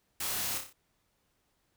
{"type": "noise with echo", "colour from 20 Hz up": "white", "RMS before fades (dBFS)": -35, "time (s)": [0.2, 0.58], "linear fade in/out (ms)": 5, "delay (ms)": 30, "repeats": 5, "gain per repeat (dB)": -5, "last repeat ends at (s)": 0.73, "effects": ["pink hiss -75 dBFS RMS until 1.76 s"]}